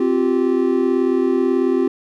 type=chord; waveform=triangle; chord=C suspended fourth; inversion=none; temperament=equal with one note detuned; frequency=261.6 / 349.2 / 387.5 Hz; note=C4 / F4 / G4; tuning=0 / 0 / -20 cents; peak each=-17 dBFS; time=0-1.88 s; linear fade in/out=5 ms; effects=none